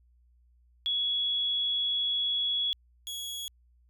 sine / sawtooth tone pair in turn, 3363 / 3344 Hz, G#7 / G#7, +21 / +11 cents, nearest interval unison, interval 10 cents, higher first, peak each -26 / -32 dBFS, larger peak first, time 0.86-2.73 / 3.07-3.48 s, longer first, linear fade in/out 0 ms, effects added 60 Hz sine -60 dBFS peak until 3.89 s

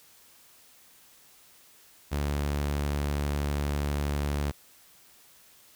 sawtooth tone, 72.3 Hz, D2, 27 cents flat, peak -23 dBFS, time 2.11-4.52 s, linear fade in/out 20 ms, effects white hiss -57 dBFS RMS until 5.75 s

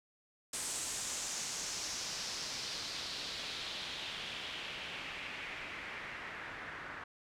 white noise with low-pass filter sweep, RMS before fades -42 dBFS, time 0.53-7.04 s, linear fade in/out 5 ms, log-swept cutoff 8400 to 1600 Hz, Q 2.4, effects none

